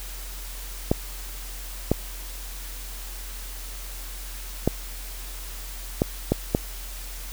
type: clicks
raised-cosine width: 2 ms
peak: -5 dBFS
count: 6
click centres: 0.915 / 1.916 / 4.676 / 6.019 / 6.32 / 6.549 s
effects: added 43 Hz sine -35 dBFS peak until 7.32 s + white hiss -40 dBFS RMS until 7.32 s